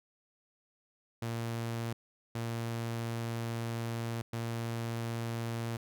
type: tone bursts at uneven times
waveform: sawtooth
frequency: 115.8 Hz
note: A#2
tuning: 11 cents flat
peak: -30 dBFS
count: 3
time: 1.22-1.93 / 2.35-4.22 / 4.33-5.77 s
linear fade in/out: 5 ms
effects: none